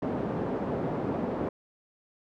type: band-pass noise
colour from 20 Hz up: pink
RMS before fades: -31 dBFS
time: 0.02-1.49 s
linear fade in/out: 5 ms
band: 180 to 630 Hz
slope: 12 dB/octave
effects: none